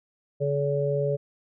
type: harmonic tone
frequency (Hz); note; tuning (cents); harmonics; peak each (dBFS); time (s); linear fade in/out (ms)
142.4; C#3; +47; 1 / 3 / 4; -27 / -27 / -27; 0.4-1.17; 20
effects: none